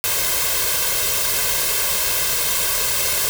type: noise with comb filter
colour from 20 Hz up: white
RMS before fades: -20 dBFS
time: 0.04-3.29 s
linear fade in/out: 0 ms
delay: 1.9 ms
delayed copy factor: +0.8
effects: none